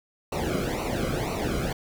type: noise with flanger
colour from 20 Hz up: brown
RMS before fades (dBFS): -28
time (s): 0.32-1.73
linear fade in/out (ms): 5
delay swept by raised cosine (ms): 0.59 to 1.13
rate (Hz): 2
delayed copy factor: -0.95
effects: none